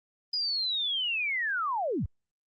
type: linear sweep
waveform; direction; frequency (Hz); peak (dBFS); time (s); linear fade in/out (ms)
sine; down; 4987 to 53.6; -27; 0.33-2.06; 5
effects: Opus 24 kbps